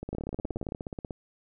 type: two click trains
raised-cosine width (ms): 2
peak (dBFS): -20 / -22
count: 12 / 19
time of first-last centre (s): 0.13-0.721 / 0.03-1.108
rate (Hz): 18.6 / 16.7
effects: none